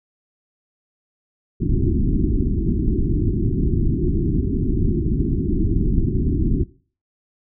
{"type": "low-pass noise", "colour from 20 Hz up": "pink", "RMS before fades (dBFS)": -19, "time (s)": [1.6, 6.64], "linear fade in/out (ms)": 10, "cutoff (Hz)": 380, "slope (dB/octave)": 96, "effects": ["noise-tail reverb RT60 0.4 s tail -19 dB re dry"]}